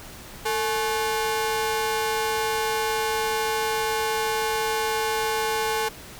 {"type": "ring-modulated tone", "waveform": "sawtooth", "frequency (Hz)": 650, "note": "E5", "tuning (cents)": -24, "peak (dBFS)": -16, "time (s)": [0.45, 5.89], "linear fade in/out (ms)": 10, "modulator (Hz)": 204, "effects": ["pink hiss -42 dBFS RMS until 6.19 s"]}